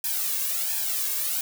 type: noise with flanger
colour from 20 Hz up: blue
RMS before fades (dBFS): -27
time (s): 0.04-1.41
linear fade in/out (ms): 2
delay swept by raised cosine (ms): 1.2 to 1.84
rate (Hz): 1.4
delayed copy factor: +1
effects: none